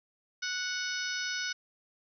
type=harmonic tone; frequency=738 Hz; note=F#5; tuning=5 cents flat; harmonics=2 / 3 / 4 / 5 / 6 / 7 / 8; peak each=-35 / -41 / -43 / -42 / -43 / -39 / -42 dBFS; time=0.42-1.53 s; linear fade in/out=10 ms; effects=none